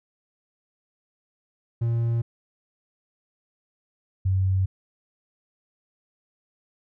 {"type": "tone pair in turn", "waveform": ["triangle", "sine"], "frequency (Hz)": [116.54, 94.69], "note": ["A#2", "F#2"], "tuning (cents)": [0, 41], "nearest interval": "major third", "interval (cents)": 359, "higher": "first", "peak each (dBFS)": -19, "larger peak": "neither", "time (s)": [[1.81, 2.22], [4.25, 4.66]], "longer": "neither", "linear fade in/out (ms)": 10, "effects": []}